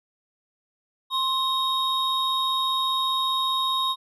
triangle tone pair together, 1055 / 3755 Hz, C6 / A#7, +14 / +12 cents, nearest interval octave + minor seventh, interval 2198 cents, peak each -23 / -23 dBFS, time 1.1-3.96 s, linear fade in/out 50 ms, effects resampled to 32000 Hz

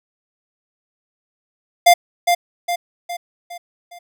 square tone with echo, 699 Hz, F5, 1 cent sharp, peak -7 dBFS, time 1.86-1.94 s, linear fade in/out 10 ms, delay 410 ms, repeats 5, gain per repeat -6 dB, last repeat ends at 3.99 s, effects none

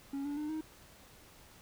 triangle tone with pitch steps, 277.2 / 288.8 / 300.9 / 313.5 Hz, C#4 / D4 / D4 / D#4, 0 / -29 / +42 / +13 cents, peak -33 dBFS, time 0.13-0.61 s, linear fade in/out 5 ms, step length 120 ms, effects pink hiss -58 dBFS RMS until 1.61 s

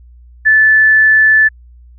sine tone, 1746 Hz, A6, 14 cents flat, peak -5 dBFS, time 0.45-1.49 s, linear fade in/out 20 ms, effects added 60 Hz sine -37 dBFS peak until 1.98 s

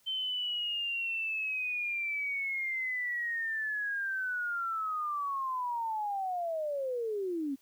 sine linear sweep, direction down, 3099 to 261.6 Hz, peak -31 dBFS, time 0.06-7.56 s, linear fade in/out 20 ms, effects white hiss -67 dBFS RMS until 7.61 s

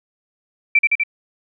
sine tone with echo, 2337 Hz, D7, 9 cents flat, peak -9 dBFS, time 0.75-0.79 s, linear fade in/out 5 ms, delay 82 ms, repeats 3, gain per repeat -2 dB, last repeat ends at 1.036 s, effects none

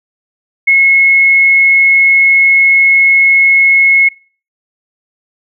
sine tone, 2177 Hz, C#7, 32 cents flat, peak -4 dBFS, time 0.67-4.09 s, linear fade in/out 10 ms, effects noise-tail reverb RT60 0.4 s tail -23 dB re dry

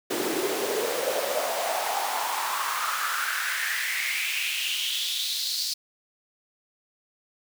pink noise with high-pass filter sweep, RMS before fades -28 dBFS, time 0.1-5.74 s, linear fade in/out 10 ms, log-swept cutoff 320 to 4700 Hz, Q 5, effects none

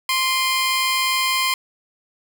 15% pulse tone pair together, 1046.5 / 2435 Hz, C6 / D#7, 0 / -38 cents, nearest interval octave + minor third, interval 1462 cents, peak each -12 / -19 dBFS, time 0.09-1.54 s, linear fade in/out 2 ms, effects none

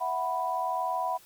sine chord, E suspended second, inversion none, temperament equal, 659.3 / 740 / 987.8 Hz, E5 / F#5 / B5, 0 / 0 / 0 cents, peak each -35 / -31 / -30 dBFS, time 0-1.18 s, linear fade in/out 20 ms, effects white hiss -56 dBFS RMS until 1.25 s + Opus 48 kbps

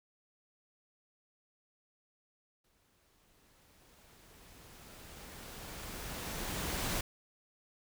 pink noise with exponential growth, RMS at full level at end -34 dBFS, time 2.64-7.01 s, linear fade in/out 5 ms, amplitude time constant 950 ms, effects none

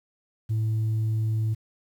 sine tone, 110 Hz, A2, in tune, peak -20 dBFS, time 0.49-1.55 s, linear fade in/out 20 ms, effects tanh soft clip ceiling -21 dBFS + 9-bit

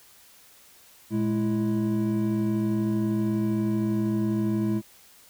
triangle tone cluster, 114.5 / 210.5 / 330.9 Hz, A#2 / G#3 / E4, -31 / +24 / +7 cents, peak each -28 / -23 / -26 dBFS, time 1.1-4.82 s, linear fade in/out 50 ms, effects white hiss -54 dBFS RMS until 5.29 s

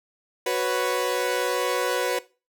sawtooth chord, F# suspended fourth, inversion none, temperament equal, 370 / 493.9 / 554.4 Hz, F#4 / B4 / C#5, 0 / 0 / 0 cents, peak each -24 / -21 / -25 dBFS, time 0.46-2.19 s, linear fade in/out 5 ms, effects noise-tail reverb RT60 0.3 s tail -18 dB re dry

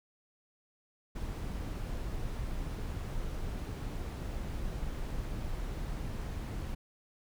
brown noise, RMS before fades -37 dBFS, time 1.15-6.75 s, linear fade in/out 10 ms, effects none

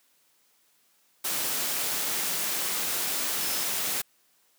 sine tone in noise, 5230 Hz, E8, 15 cents flat, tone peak -38 dBFS, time 3.41-3.64 s, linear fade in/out 10 ms, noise white, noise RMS -29 dBFS, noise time 1.24-4.02 s, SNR -12 dB, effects white hiss -66 dBFS RMS until 4.58 s + high-pass 150 Hz 12 dB/octave

